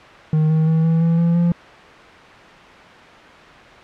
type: tone with pitch steps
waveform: triangle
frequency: 155.56 / 158.19 / 160.86 / 163.58 / 166.34 / 169.15 / 172.01 Hz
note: D#3 / D#3 / E3 / E3 / E3 / E3 / F3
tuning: 0 / +29 / -42 / -13 / +16 / +45 / -26 cents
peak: -11 dBFS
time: 0.33-1.52 s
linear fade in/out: 2 ms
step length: 170 ms
effects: white hiss -40 dBFS RMS until 3.83 s + low-pass 2000 Hz 12 dB/octave